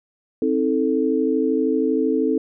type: chord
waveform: sine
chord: A diminished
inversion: first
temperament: just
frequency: 264 / 316.8 / 440 Hz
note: C4 / Eb4 / A4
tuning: +16 / +31 / 0 cents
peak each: -21 / -22 / -21 dBFS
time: 0.42-2.38 s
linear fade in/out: 2 ms
effects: none